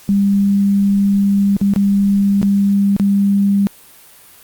sine tone with dropouts, 199.5 Hz, G3, 31 cents sharp, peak -10 dBFS, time 0.09-3.67 s, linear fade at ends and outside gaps 0 ms, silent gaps 1.566-1.614 / 1.737-1.761 / 2.416-2.429 / 2.965-2.998 s, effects white hiss -43 dBFS RMS until 4.43 s + Opus 48 kbps

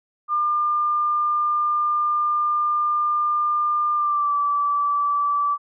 sine tone with pitch glide, 1200 to 1157.8 Hz, D6 to D6, +37 to -25 cents, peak -18 dBFS, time 0.28-5.58 s, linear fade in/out 50 ms, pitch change -62 cents, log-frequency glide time 3.95-4.34 s, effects none

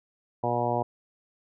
harmonic tone, 120.2 Hz, B2, 46 cents flat, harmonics 1 / 2 / 3 / 4 / 5 / 6 / 7 / 8, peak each -33 / -35 / -34 / -33 / -31 / -30 / -32 / -33 dBFS, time 0.43-0.83 s, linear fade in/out 10 ms, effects none

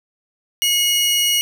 sawtooth tone pair together, 2176 / 2897 Hz, C#7 / F#7, -33 / -37 cents, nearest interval perfect fourth, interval 496 cents, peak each -22 / -12 dBFS, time 0.62-1.41 s, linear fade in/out 0 ms, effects none

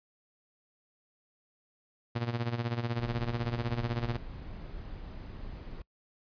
sawtooth tone with tremolo, 118.4 Hz, A#2, 27 cents sharp, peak -24 dBFS, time 2.15-4.17 s, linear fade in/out 10 ms, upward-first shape sine, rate 16 Hz, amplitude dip 75%
brown noise, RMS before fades -42 dBFS, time 2.99-5.82 s, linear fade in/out 2 ms
effects noise-tail reverb RT60 0.1 s tail -25 dB re dry + resampled to 11025 Hz

